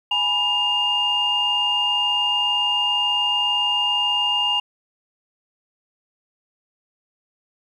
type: tone cluster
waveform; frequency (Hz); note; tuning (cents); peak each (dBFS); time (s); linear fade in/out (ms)
sine; 830 / 977 / 2819; G#5 / B5 / F7; -1 / -19 / +16; -27 / -27 / -18; 0.11-4.6; 5
effects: tanh soft clip ceiling -10 dBFS + 9-bit